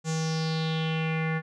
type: tone with low-pass filter sweep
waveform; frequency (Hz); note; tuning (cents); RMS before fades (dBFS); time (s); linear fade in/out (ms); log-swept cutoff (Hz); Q
square; 160; D#3; +49; -28; 0.04-1.42; 50; 7200 to 1800; 4.2
effects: none